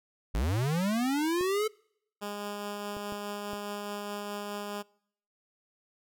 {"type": "linear sweep", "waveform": "square", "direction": "up", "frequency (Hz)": [44, 440], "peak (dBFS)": -27, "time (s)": [0.34, 1.68], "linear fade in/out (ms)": 10}
{"type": "clicks", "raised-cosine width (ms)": 2, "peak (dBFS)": -28, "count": 4, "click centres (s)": [1.41, 2.968, 3.123, 3.533]}
{"type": "tone with tremolo", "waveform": "10% pulse", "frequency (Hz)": 205.1, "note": "G#3", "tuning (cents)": -21, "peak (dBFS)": -26, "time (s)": [2.21, 4.83], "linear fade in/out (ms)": 20, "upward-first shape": "triangle", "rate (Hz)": 4.8, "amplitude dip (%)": 25}
{"effects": ["noise-tail reverb RT60 0.7 s tail -26 dB re dry"]}